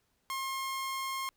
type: tone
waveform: sawtooth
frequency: 1070 Hz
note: C6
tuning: 38 cents sharp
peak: -30 dBFS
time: 0.3-1.29 s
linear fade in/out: 0 ms
effects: pink hiss -75 dBFS RMS until 1.36 s